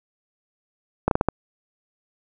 slowing click train, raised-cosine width 1 ms, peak -4 dBFS, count 5, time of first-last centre 1.08-1.286 s, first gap 32 ms, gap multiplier 1.33, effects none

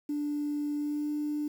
sine tone with pitch glide, 293.7 to 297.5 Hz, D4 to D4, 0 to +22 cents, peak -28 dBFS, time 0.09-1.48 s, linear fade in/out 5 ms, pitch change +22 cents, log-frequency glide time 0.76-1.1 s, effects tanh soft clip ceiling -25 dBFS + 9-bit

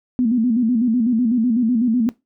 sine tone with vibrato, 236.1 Hz, A#3, 22 cents sharp, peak -14 dBFS, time 0.19-2.09 s, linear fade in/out 0 ms, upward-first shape square, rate 8 Hz, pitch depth 100 cents each way, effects noise-tail reverb RT60 0.2 s tail -19 dB re dry

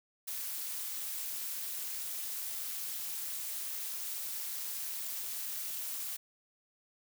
blue noise with amplitude modulation, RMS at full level -36 dBFS, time 0.27-6.17 s, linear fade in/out 10 ms, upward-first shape sine, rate 296 Hz, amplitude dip 65%, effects none

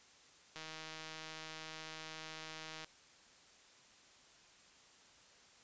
click train, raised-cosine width 0.2 ms, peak -30 dBFS, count 362, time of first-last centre 0.56-2.845 s, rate 158 Hz, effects white hiss -63 dBFS RMS until 5.63 s + resampled to 16000 Hz

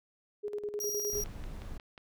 sine tone with tremolo, 415 Hz, G#4, 1 cent flat, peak -32 dBFS, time 0.43-1.24 s, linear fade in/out 20 ms, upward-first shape square, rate 9.7 Hz, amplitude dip 65%
sawtooth tone, 5710 Hz, F8, 37 cents sharp, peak -31 dBFS, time 0.8-1.24 s, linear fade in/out 5 ms
brown noise, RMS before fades -41 dBFS, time 1.12-1.78 s, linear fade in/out 10 ms
click train, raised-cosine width 0.3 ms, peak -33 dBFS, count 5, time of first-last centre 1.26-1.978 s, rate 5.57 Hz
effects none

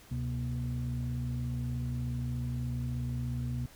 sine tone cluster, 69.6 / 126.3 / 239.6 Hz, C#2 / B2 / A#3, +8 / +39 / +48 cents, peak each -37 / -32 / -39 dBFS, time 0.11-3.66 s, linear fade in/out 5 ms, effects tanh soft clip ceiling -25 dBFS + pink hiss -56 dBFS RMS until 3.75 s

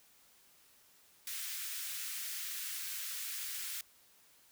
white high-pass noise, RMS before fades -41 dBFS, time 1.27-3.81 s, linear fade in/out 2 ms, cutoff 1500 Hz, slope 24 dB/octave, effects white hiss -65 dBFS RMS until 4.51 s

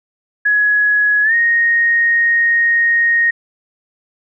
sine tone with pitch glide, 1680 to 1864.1 Hz, G#6 to A#6, +19 to -1 cents, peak -10 dBFS, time 0.45-3.31 s, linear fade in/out 10 ms, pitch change +180 cents, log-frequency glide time 1.23-1.34 s, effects none

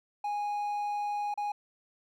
triangle tone with dropouts, 826 Hz, G#5, 10 cents flat, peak -28 dBFS, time 0.24-1.52 s, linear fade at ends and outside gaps 5 ms, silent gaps 1.341-1.375 s, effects none

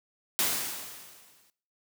white noise with exponential decay, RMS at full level -25 dBFS, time 0.39-1.5 s, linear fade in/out 0 ms, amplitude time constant 240 ms, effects noise-tail reverb RT60 0.5 s tail -19 dB re dry + high-pass 100 Hz 12 dB/octave

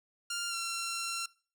10% pulse tone with pitch glide, 1396.9 to 1361.8 Hz, F6 to F6, 0 to -44 cents, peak -25 dBFS, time 0.3-1.26 s, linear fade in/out 5 ms, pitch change -44 cents, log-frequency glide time 0.49-0.55 s, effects noise-tail reverb RT60 0.4 s tail -22 dB re dry

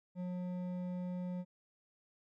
triangle tone with hard clipping, 180.1 Hz, F#3, 46 cents flat, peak -39 dBFS, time 0.15-1.45 s, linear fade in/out 50 ms, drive 12 dB, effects none

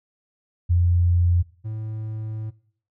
sine / triangle tone pair in turn, 87.31 / 109.15 Hz, F2 / A2, 0 / -13 cents, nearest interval major third, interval 387 cents, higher second, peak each -15 / -25 dBFS, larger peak first, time 0.69-1.43 / 1.64-2.51 s, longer second, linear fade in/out 20 ms, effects noise-tail reverb RT60 0.6 s tail -21 dB re dry

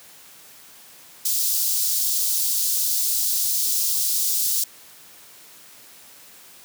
white high-pass noise, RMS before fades -22 dBFS, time 1.25-4.64 s, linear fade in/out 5 ms, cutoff 4300 Hz, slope 24 dB/octave, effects white hiss -47 dBFS RMS until 6.64 s + high-pass 100 Hz 12 dB/octave

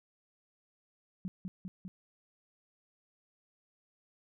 sine tone with echo, 185 Hz, F#3, in tune, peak -34 dBFS, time 1.25-1.28 s, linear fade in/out 0 ms, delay 200 ms, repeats 3, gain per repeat -2 dB, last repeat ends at 1.88 s, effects none

